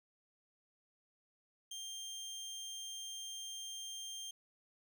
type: tone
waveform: 25% pulse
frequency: 3180 Hz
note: G7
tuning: 24 cents sharp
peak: -40 dBFS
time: 1.71-4.31 s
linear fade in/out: 5 ms
effects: none